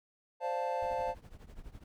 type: chord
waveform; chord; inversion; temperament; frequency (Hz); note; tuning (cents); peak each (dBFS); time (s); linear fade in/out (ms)
triangle; D minor seventh; third; equal; 523.3 / 587.3 / 698.5 / 880; C5 / D5 / F5 / A5; 0 / 0 / 0 / 0; -34 / -39 / -36 / -34; 0.4-1.15; 50
type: noise with tremolo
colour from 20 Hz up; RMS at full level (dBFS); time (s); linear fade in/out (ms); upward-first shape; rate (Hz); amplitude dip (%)
brown; -46; 0.82-1.84; 5; triangle; 12; 90
effects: none